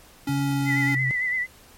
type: tone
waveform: square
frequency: 279.8 Hz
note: C#4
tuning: 16 cents sharp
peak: -25 dBFS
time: 0.27-0.95 s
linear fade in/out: 5 ms
type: tone with pitch glide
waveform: sine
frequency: 138.59 to 131.57 Hz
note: C#3 to C3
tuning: 0 to +10 cents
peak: -24 dBFS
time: 0.29-1.11 s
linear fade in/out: 0 ms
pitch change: -90 cents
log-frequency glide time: 0.45-0.81 s
type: tone with vibrato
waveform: sine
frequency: 2000 Hz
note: B6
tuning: 21 cents sharp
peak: -22 dBFS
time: 0.65-1.47 s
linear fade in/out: 50 ms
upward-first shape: sine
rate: 8.9 Hz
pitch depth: 47 cents each way
effects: pink hiss -51 dBFS RMS until 1.77 s + MP3 64 kbps